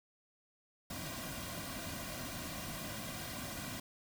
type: noise with comb filter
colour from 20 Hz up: pink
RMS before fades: -43 dBFS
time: 0.9-3.8 s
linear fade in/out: 5 ms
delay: 2.3 ms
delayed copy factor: -0.75
effects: none